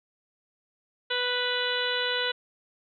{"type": "harmonic tone", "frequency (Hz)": 493.9, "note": "B4", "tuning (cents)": 0, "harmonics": [1, 2, 3, 4, 5, 6, 7, 8], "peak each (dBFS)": [-32, -37, -31, -36, -40, -32, -34, -34], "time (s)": [1.1, 2.32], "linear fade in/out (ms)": 10, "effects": []}